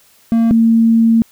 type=tone pair in turn; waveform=triangle / sine; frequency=228.8 / 227.5 Hz; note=A#3 / A#3; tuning=-32 / -42 cents; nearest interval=unison; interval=10 cents; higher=first; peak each=-7 dBFS; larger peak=neither; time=0.32-0.51 / 0.51-1.22 s; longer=second; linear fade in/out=0 ms; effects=white hiss -50 dBFS RMS until 1.31 s